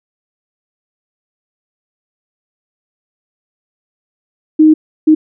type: tone bursts at uneven times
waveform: sine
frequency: 311.1 Hz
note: D#4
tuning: in tune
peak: -3 dBFS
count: 2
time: 4.59-4.74 / 5.07-5.15 s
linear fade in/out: 10 ms
effects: none

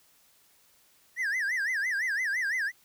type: tone with vibrato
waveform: triangle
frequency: 1805 Hz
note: A6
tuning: 44 cents sharp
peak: -25 dBFS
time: 1.16-2.72 s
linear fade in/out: 50 ms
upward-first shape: sine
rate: 5.9 Hz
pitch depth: 230 cents each way
effects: white hiss -63 dBFS RMS until 2.84 s

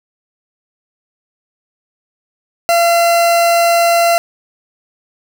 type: tone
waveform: 40% pulse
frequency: 682 Hz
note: F5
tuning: 41 cents flat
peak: -8 dBFS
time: 2.69-4.18 s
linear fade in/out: 0 ms
effects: none

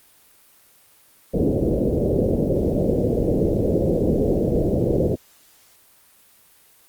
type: low-pass noise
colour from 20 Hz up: white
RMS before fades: -20 dBFS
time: 1.33-5.16 s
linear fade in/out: 20 ms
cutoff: 550 Hz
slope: 48 dB/octave
effects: white hiss -54 dBFS RMS until 6.88 s + Opus 32 kbps

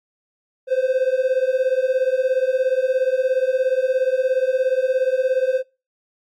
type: beating tone pair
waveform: triangle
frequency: 510 / 527 Hz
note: C5 / C5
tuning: -44 / +12 cents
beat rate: 17 Hz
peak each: -18 dBFS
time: 0.67-5.63 s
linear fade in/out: 50 ms
effects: noise-tail reverb RT60 0.3 s tail -25 dB re dry + AAC 64 kbps

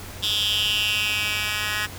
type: tone with high-pass filter sweep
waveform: 10% pulse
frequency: 210.6 Hz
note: G#3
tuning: 24 cents sharp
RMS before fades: -24 dBFS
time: 0.22-1.87 s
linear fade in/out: 20 ms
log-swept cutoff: 3500 to 1900 Hz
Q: 5.7
effects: added 93 Hz sine -39 dBFS peak until 1.98 s + pink hiss -39 dBFS RMS until 1.98 s

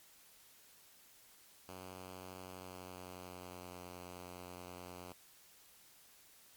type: tone with pitch glide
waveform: 5% pulse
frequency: 92.5 to 89.56 Hz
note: F#2 to F2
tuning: 0 to +44 cents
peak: -37 dBFS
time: 1.68-5.13 s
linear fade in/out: 10 ms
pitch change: -56 cents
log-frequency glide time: 2.41-3.79 s
effects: white hiss -63 dBFS RMS until 6.56 s + MP3 96 kbps

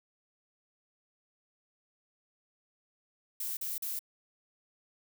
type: noise bursts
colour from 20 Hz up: violet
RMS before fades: -36 dBFS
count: 3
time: 3.4-3.992 s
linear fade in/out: 5 ms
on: 170 ms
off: 41 ms
effects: none

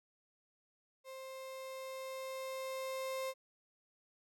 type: tone with level ramp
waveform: 35% pulse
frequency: 527 Hz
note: C5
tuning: 12 cents sharp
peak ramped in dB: -45 to -35 dBFS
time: 1.04-3.34 s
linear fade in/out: 50 ms
effects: none

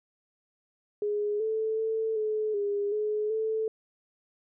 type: tone with pitch steps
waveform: sine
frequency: 415.6 / 439.4 / 443.6 / 430.2 / 406.6 / 424.2 / 439.8 Hz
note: G#4 / A4 / A4 / A4 / G#4 / G#4 / A4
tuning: +1 / -2 / +14 / -39 / -37 / +37 / -1 cents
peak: -26 dBFS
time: 1.02-3.68 s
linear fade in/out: 2 ms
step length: 380 ms
effects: none

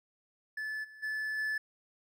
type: tone with level steps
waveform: triangle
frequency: 1735 Hz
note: A6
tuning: 25 cents flat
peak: -33 / -48 / -31 / -29 dBFS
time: 0.57-1.58 s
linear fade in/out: 5 ms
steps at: 0.83 / 1.02 / 1.37 s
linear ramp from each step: 20 ms
effects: none

